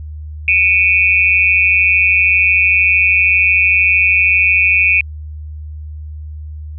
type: tone with amplitude modulation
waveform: sine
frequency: 2448 Hz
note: D#7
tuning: 29 cents flat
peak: -4 dBFS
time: 0.48-5.01 s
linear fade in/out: 2 ms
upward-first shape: sine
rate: 187 Hz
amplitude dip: 100%
effects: added 76 Hz sine -25 dBFS peak until 6.78 s

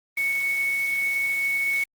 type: tone in noise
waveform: sine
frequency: 2216 Hz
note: C#7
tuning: 1 cent flat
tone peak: -21 dBFS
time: 0.17-1.84 s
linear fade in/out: 5 ms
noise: white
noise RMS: -39 dBFS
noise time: 0.17-1.84 s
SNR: +15 dB
effects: Opus 24 kbps

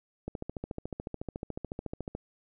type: click train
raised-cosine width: 2 ms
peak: -22 dBFS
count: 27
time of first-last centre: 0.28-2.151 s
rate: 13.9 Hz
effects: none

